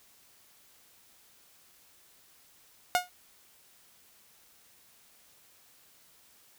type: tone with exponential decay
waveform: sawtooth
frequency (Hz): 720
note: F#5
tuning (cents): -47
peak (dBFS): -16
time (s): 2.95-3.09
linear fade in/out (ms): 0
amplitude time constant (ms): 30
effects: white hiss -61 dBFS RMS until 6.58 s